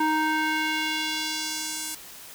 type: tone with band-pass filter sweep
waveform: square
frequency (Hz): 311.5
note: D#4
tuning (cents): +2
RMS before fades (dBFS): -27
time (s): 0-1.95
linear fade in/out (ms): 5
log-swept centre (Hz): 1000 to 9600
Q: 1.2
effects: white hiss -44 dBFS RMS until 2.34 s